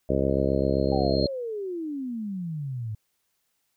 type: harmonic tone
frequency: 67.7 Hz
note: C#2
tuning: 40 cents flat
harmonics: 1 / 2 / 3 / 4 / 5 / 6 / 7 / 8 / 9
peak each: -30 / -30 / -30 / -30 / -30 / -30 / -30 / -30 / -30 dBFS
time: 0.09-1.27 s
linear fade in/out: 5 ms
type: tone with exponential growth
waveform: sine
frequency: 4219 Hz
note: C8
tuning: 14 cents sharp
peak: -29 dBFS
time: 0.3-1.27 s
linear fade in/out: 2 ms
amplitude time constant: 210 ms
type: exponential sweep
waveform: sine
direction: down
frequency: 799 to 104.1 Hz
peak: -29 dBFS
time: 0.92-2.95 s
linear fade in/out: 5 ms
effects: white hiss -74 dBFS RMS until 3.76 s